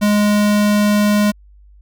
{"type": "tone", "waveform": "square", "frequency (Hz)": 207.7, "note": "G#3", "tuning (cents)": 0, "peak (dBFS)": -12, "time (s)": [0.01, 1.32], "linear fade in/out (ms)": 20, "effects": ["added 50 Hz sine -42 dBFS peak until 1.81 s"]}